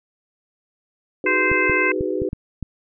sine chord, G# minor seventh, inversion second, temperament just, 311.5 / 373.8 / 415.3 / 498.4 Hz, D#4 / F#4 / G#4 / B4, +2 / +18 / 0 / +16 cents, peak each -27 / -24 / -28 / -27 dBFS, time 1.24-2.29 s, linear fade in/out 2 ms
harmonic tone, 520 Hz, C5, 11 cents flat, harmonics 2 / 3 / 4 / 5, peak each -26 / -23 / -20 / -24 dBFS, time 1.26-1.92 s, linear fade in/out 5 ms
clicks, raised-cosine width 5 ms, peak -15 dBFS, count 6, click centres 1.516 / 1.697 / 2.009 / 2.219 / 2.331 / 2.627 s
effects none

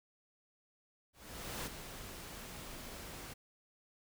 pink noise with ADSR envelope, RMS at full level -40 dBFS, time 1.13-3.34 s, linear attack 530 ms, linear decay 24 ms, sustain -8 dB, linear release 13 ms, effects none

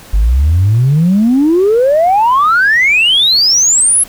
sine exponential sweep, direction up, 47.7 to 11175 Hz, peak -5 dBFS, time 0.13-4.04 s, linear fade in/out 10 ms, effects tanh soft clip ceiling -3 dBFS + pink hiss -36 dBFS RMS until 4.08 s

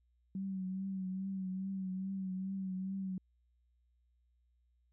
sine tone with vibrato, 190 Hz, F#3, 46 cents sharp, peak -36 dBFS, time 0.35-3.18 s, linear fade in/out 2 ms, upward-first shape triangle, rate 2.4 Hz, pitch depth 47 cents each way, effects added 60 Hz sine -70 dBFS peak until 4.92 s

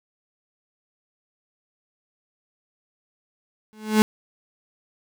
35% pulse tone with exponential growth, 215.4 Hz, A3, 37 cents flat, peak -8 dBFS, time 3.73-4.02 s, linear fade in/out 0 ms, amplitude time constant 61 ms, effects none

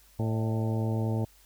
harmonic tone with a mistuned harmonic, 111.3 Hz, A2, 20 cents sharp, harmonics 1 / 2 / 3 / 4 / 5 / 6 / 7 / 8, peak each -27 / -33 / -37 / -39 / -41 / -43 / -44 / -45 dBFS, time 0.19-1.25 s, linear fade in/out 5 ms, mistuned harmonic 6, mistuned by -71 cents, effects added 50 Hz sine -60 dBFS peak until 1.45 s + white hiss -60 dBFS RMS until 1.45 s

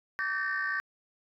sine tone cluster, 1153 / 1549 / 1766 / 1828 Hz, D6 / G6 / A6 / A#6, -32 / -21 / +6 / -34 cents, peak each -36 / -31 / -37 / -32 dBFS, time 0.19-0.8 s, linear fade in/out 0 ms, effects tanh soft clip ceiling -23 dBFS

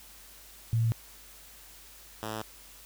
sine / 5% pulse tone pair in turn, 114.5 / 108.98 Hz, A#2 / A2, -31 / -16 cents, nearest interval minor second, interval 85 cents, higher first, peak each -23 dBFS, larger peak neither, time 0.73-0.92 / 2.23-2.42 s, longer neither, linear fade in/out 0 ms, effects added 50 Hz sine -58 dBFS peak until 2.85 s + white hiss -52 dBFS RMS until 2.85 s

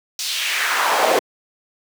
brown noise with high-pass filter sweep, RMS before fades -19 dBFS, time 0.19-1.19 s, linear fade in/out 2 ms, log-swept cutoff 4900 to 470 Hz, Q 1.9, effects high-pass 300 Hz 12 dB/octave

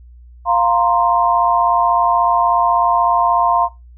sine chord, F suspended fourth, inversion none, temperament just, 698.5 / 931.3 / 1047.7 Hz, F5 / Bb5 / C6, 0 / -2 / +2 cents, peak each -16 dBFS, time 0.45-3.69 s, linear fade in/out 50 ms, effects noise-tail reverb RT60 0.2 s tail -17 dB re dry + added 60 Hz sine -38 dBFS peak until 3.97 s

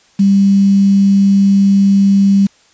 sine tone with quantisation, 197.5 Hz, G3, 13 cents sharp, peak -6 dBFS, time 0.19-2.47 s, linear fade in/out 10 ms, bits 5, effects white hiss -50 dBFS RMS until 2.73 s + resampled to 16000 Hz

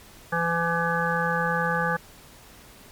harmonic tone, 168.5 Hz, E3, 38 cents sharp, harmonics 1 / 3 / 5 / 7 / 9 / 10, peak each -29 / -29 / -29 / -29 / -29 / -29 dBFS, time 0.32-1.97 s, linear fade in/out 10 ms, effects pink hiss -49 dBFS RMS until 2.91 s + MP3 96 kbps

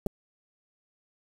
clicks, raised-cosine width 2 ms, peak -16 / -18 dBFS, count 2, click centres 0.063 / 0.068 s, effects 7-bit

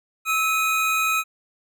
square tone pair together, 1300.3 / 2489 Hz, E6 / D#7, -24 / 0 cents, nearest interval major seventh, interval 1124 cents, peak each -23 dBFS, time 0.25-1.24 s, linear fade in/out 50 ms, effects none

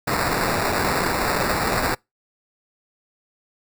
violet noise with sample-and-hold, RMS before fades -22 dBFS, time 0.07-1.95 s, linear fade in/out 10 ms, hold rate 3150 Hz, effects noise-tail reverb RT60 0.2 s tail -26 dB re dry

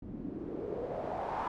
white noise with low-pass filter sweep, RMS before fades -38 dBFS, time 0.02-1.48 s, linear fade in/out 5 ms, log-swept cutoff 220 to 1000 Hz, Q 3.6, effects none

